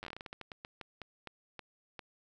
slowing click train, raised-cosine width 0.3 ms, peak -27 dBFS, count 19, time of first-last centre 0.03-1.992 s, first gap 9 ms, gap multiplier 1.25, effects none

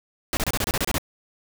pink noise bursts, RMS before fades -24 dBFS, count 10, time 0.33-0.982 s, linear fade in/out 0 ms, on 40 ms, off 28 ms, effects none

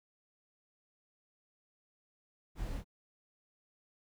brown noise with echo, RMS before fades -41 dBFS, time 2.55-2.82 s, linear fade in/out 50 ms, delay 25 ms, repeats 1, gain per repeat -2 dB, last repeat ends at 2.845 s, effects none

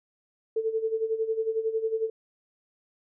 sine tone with tremolo, 444.6 Hz, A4, 18 cents sharp, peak -22 dBFS, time 0.56-2.1 s, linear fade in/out 5 ms, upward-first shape sine, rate 11 Hz, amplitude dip 75%, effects none

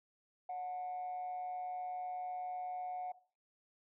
sine tone with amplitude modulation, 730 Hz, F#5, 24 cents flat, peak -35 dBFS, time 0.49-3.12 s, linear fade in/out 5 ms, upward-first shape sine, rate 156 Hz, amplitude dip 50%, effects noise-tail reverb RT60 0.4 s tail -17 dB re dry + tanh soft clip ceiling -35 dBFS

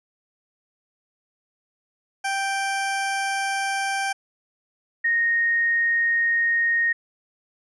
20% pulse / sine tone pair in turn, 784 / 1859.5 Hz, G5 / A#6, 0 / -5 cents, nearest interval octave + minor third, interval 1495 cents, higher second, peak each -18 dBFS, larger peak neither, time 2.24-4.13 / 5.04-6.93 s, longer neither, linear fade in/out 10 ms, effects resampled to 24000 Hz

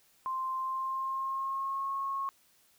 sine tone with pitch glide, 1046.5 to 1091.6 Hz, C6 to C#6, 0 to -27 cents, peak -31 dBFS, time 0.26-2.29 s, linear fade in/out 0 ms, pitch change +73 cents, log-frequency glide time 0.58-1.91 s, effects white hiss -66 dBFS RMS until 2.78 s

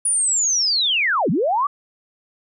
sine linear two-way sweep, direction down then up, 9800 to 141.8 to 1190 Hz, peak -16 dBFS, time 0.05-1.67 s, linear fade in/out 5 ms, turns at 1.3 s, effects none

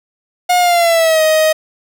45% pulse tone with pitch glide, 717 to 627.8 Hz, F5 to D#5, +45 to +15 cents, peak -9 dBFS, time 0.49-1.53 s, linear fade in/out 10 ms, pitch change -230 cents, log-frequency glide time 0.59-1.22 s, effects none

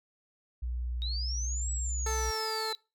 sine tone with pitch glide, 60.6 to 62.02 Hz, B1 to B1, -32 to +8 cents, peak -31 dBFS, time 0.62-2.31 s, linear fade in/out 10 ms, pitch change +40 cents, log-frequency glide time 1.02-2.03 s
sine linear two-way sweep, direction up then down, 3729 to 7860 to 3912 Hz, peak -35 dBFS, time 1.02-2.75 s, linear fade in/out 0 ms, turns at 1.72 s
15% pulse tone, 440 Hz, A4, in tune, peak -26 dBFS, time 2.06-2.73 s, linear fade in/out 5 ms
effects noise-tail reverb RT60 0.3 s tail -25 dB re dry

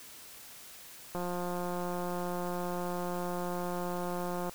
click train, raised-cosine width 1 ms, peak -23 dBFS, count 593, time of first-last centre 1.15-4.495 s, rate 177 Hz, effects white hiss -50 dBFS RMS until 4.54 s

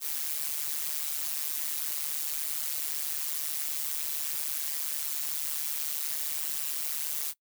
blue noise with amplitude modulation, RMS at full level -29 dBFS, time 0-7.34 s, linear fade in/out 50 ms, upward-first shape sine, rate 149 Hz, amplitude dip 85%, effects noise-tail reverb RT60 0.1 s tail -22 dB re dry

